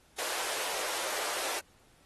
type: high-pass noise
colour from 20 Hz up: pink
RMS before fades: -35 dBFS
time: 0.18-1.6 s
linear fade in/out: 10 ms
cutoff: 440 Hz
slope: 24 dB/octave
effects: pink hiss -64 dBFS RMS until 2.05 s + AAC 32 kbps